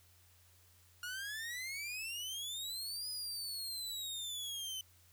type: exponential two-way sweep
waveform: sawtooth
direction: up then down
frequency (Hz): 1426 to 5010 to 3030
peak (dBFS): -37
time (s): 1.03-4.81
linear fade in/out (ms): 2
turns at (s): 3.09
effects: added 88 Hz sine -66 dBFS peak until 5.12 s + white hiss -67 dBFS RMS until 5.12 s